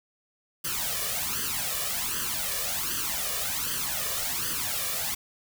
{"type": "noise with flanger", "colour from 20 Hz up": "white", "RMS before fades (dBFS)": -30, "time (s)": [0.64, 5.15], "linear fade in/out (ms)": 10, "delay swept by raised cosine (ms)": [0.64, 1.74], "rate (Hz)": 1.3, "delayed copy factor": 0.8, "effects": []}